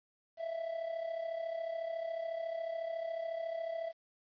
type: tone with amplitude modulation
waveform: triangle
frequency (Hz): 661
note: E5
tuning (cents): +5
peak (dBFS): -31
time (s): 0.37-3.93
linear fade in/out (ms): 50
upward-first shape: sine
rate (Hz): 34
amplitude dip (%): 65
effects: resampled to 11025 Hz + 11-bit

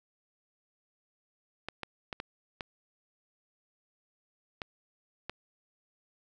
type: clicks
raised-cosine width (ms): 0.3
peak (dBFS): -20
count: 7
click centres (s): 1.686 / 1.833 / 2.128 / 2.201 / 2.608 / 4.618 / 5.296
effects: none

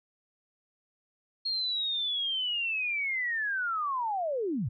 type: linear sweep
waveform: sine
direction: down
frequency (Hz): 4278 to 92.5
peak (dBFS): -28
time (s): 1.45-4.69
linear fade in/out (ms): 10
effects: none

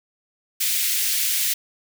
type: high-pass noise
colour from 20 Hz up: white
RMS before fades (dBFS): -22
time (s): 0.6-1.54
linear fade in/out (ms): 10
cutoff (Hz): 2000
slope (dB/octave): 24
effects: none

